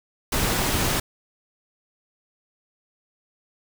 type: noise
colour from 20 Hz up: pink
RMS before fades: -23 dBFS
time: 0.32-1 s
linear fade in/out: 5 ms
effects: none